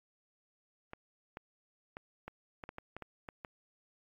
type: clicks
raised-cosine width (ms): 0.5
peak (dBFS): -28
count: 11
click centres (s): 0.934 / 1.371 / 1.969 / 2.28 / 2.638 / 2.691 / 2.784 / 2.966 / 3.023 / 3.288 / 3.448
effects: AAC 64 kbps